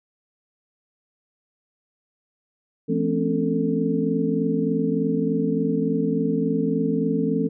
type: tone cluster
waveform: sine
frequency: 169 / 217 / 256.7 / 280.1 / 445.4 Hz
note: E3 / A3 / C4 / C#4 / A4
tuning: +43 / -24 / -33 / +18 / +21 cents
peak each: -26 dBFS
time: 2.88-7.49 s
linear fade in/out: 20 ms
effects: none